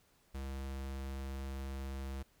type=tone; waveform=square; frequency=67.4 Hz; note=C#2; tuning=48 cents flat; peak=-40 dBFS; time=0.34-2.23 s; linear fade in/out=10 ms; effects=pink hiss -70 dBFS RMS until 2.4 s